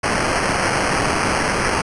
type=noise with sample-and-hold; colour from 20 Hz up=violet; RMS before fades=-19 dBFS; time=0.03-1.82 s; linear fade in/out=10 ms; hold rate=3675 Hz; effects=resampled to 24000 Hz